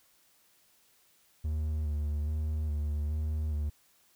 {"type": "tone with vibrato", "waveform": "triangle", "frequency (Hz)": 75.6, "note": "D#2", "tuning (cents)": -49, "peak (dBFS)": -27, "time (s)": [1.44, 3.7], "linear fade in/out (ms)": 10, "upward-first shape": "square", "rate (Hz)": 1.2, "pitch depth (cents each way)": 31, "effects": ["white hiss -66 dBFS RMS until 4.15 s"]}